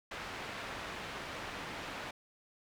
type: low-pass noise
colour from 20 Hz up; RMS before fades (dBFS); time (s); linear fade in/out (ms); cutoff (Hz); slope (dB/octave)
white; -43; 0.11-2.11; 5; 2200; 12
effects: none